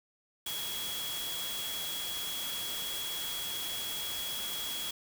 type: tone in noise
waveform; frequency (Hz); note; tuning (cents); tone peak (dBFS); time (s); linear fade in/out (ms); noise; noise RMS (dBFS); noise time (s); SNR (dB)
sine; 3335; G#7; +7; -37; 0.46-4.91; 5; white; -39; 0.46-4.91; -1
effects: none